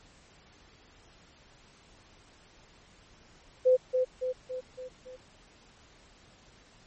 sine tone with echo, 510 Hz, C5, 44 cents flat, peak -18 dBFS, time 3.65-3.77 s, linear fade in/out 20 ms, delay 280 ms, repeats 5, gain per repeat -5 dB, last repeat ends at 5.17 s, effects pink hiss -58 dBFS RMS until 6.86 s + MP3 32 kbps

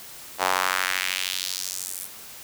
sawtooth tone with high-pass filter sweep, 92.9 Hz, F#2, 7 cents sharp, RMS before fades -27 dBFS, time 0.38-2.09 s, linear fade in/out 50 ms, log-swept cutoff 760 to 11000 Hz, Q 1.7, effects white hiss -42 dBFS RMS until 2.43 s

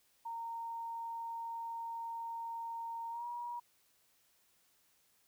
sine tone with pitch glide, 922 to 957.3 Hz, A#5 to A#5, -19 to +46 cents, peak -39 dBFS, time 0.25-3.6 s, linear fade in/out 10 ms, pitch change +65 cents, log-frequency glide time 3.1-3.26 s, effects white hiss -72 dBFS RMS until 5.27 s

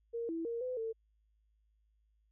sine tone with pitch steps, 465.6 / 329.6 / 465.8 / 506 / 449 Hz, A#4 / E4 / A#4 / B4 / A4, -2 / 0 / -1 / +42 / +35 cents, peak -35 dBFS, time 0.13-0.93 s, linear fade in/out 20 ms, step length 160 ms, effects added 53 Hz sine -70 dBFS peak until 2.31 s

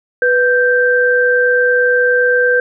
sine tone pair together, 493.3 / 1568 Hz, B4 / G6, -2 / 0 cents, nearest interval octave + minor sixth, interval 2002 cents, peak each -12 dBFS, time 0.22-2.6 s, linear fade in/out 2 ms, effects none

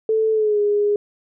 sine tone with pitch glide, 440 to 412.9 Hz, A4 to G#4, 0 to -10 cents, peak -15 dBFS, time 0.09-0.96 s, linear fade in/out 2 ms, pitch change -110 cents, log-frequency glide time 0.32-0.6 s, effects none

